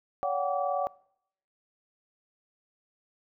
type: tone cluster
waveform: sine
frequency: 567 / 730 / 769 / 1153 Hz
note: C#5 / F#5 / G5 / D6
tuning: +39 / -24 / -33 / -32 cents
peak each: -31 / -31 / -32 / -35 dBFS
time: 0.23-0.87 s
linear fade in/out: 0 ms
effects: noise-tail reverb RT60 0.7 s tail -23 dB re dry